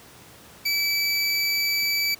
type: tone pair together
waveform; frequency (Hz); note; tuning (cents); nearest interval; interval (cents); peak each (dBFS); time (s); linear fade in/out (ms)
square; 2303 / 4627; D7 / D8; -34 / -27; octave; 1207; -25 / -25; 0.65-2.15; 10
effects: pink hiss -48 dBFS RMS until 2.19 s + high-pass 80 Hz 12 dB/octave